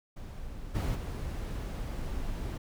brown noise with level steps, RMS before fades -42 / -29 / -35 dBFS, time 0.16-2.58 s, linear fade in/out 10 ms, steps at 0.74 / 0.94 s, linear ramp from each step 20 ms, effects none

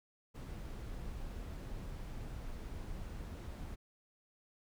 brown noise, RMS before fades -44 dBFS, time 0.34-3.76 s, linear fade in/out 20 ms, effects none

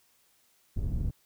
pink low-pass noise, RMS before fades -30 dBFS, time 0.76-1.11 s, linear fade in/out 10 ms, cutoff 120 Hz, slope 12 dB/octave, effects white hiss -67 dBFS RMS until 1.25 s

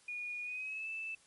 sine tone with pitch glide, 2446 to 2637 Hz, D#7 to E7, -30 to 0 cents, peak -38 dBFS, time 0.08-1.15 s, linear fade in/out 5 ms, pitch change +130 cents, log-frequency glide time 0.43-0.88 s, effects white hiss -65 dBFS RMS until 1.26 s + MP3 48 kbps

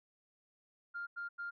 sine tone bursts, 1400 Hz, F6, 4 cents sharp, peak -38 dBFS, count 3, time 0.94-1.51 s, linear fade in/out 20 ms, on 130 ms, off 90 ms, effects tanh soft clip ceiling -34 dBFS

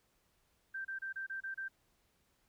sine tone bursts, 1568 Hz, G6, in tune, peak -38 dBFS, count 7, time 0.74-1.684 s, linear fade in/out 10 ms, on 110 ms, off 29 ms, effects pink hiss -75 dBFS RMS until 2.48 s

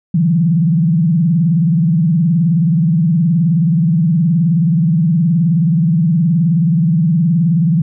sine tone with vibrato, 165.1 Hz, E3, 3 cents sharp, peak -9 dBFS, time 0.14-7.82 s, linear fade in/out 5 ms, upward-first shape sine, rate 19 Hz, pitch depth 190 cents each way, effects none

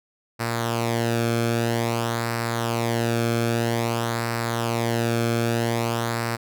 sawtooth tone with flanger, 116.54 Hz, A#2, in tune, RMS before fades -24 dBFS, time 0.39-6.37 s, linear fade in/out 20 ms, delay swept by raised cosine 0.3 to 1.05 ms, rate 0.51 Hz, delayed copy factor -0.6, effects none

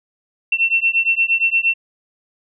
sine beating tone pair, 2700 / 2708.6 Hz, E7 / E7, +41 / +46 cents, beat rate 8.6 Hz, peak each -17 dBFS, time 0.52-1.74 s, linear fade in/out 5 ms, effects none

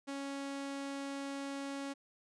sawtooth tone, 277.2 Hz, C#4, in tune, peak -35 dBFS, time 0.07-1.94 s, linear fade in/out 20 ms, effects resampled to 22050 Hz

